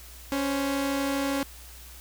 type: tone pair together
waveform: sawtooth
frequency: 277.9 / 523.3 Hz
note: C#4 / C5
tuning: +4 / 0 cents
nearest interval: major seventh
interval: 1096 cents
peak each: -22 / -31 dBFS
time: 0.32-1.43 s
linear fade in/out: 0 ms
effects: added 60 Hz sine -46 dBFS peak until 2 s + white hiss -48 dBFS RMS until 2 s